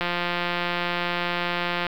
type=click train; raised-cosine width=0.3 ms; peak=-9 dBFS; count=326; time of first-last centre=0.01-1.867 s; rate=175 Hz; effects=low-pass 4000 Hz 12 dB/octave + 7-bit